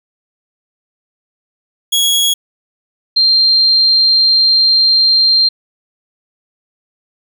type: tone pair in turn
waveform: sawtooth / sine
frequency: 3331 / 4175 Hz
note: G#7 / C8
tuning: +4 / -5 cents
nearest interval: major third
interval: 391 cents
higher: second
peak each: -7 dBFS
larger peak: neither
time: 1.92-2.34 / 3.16-5.49 s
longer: second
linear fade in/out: 10 ms
effects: none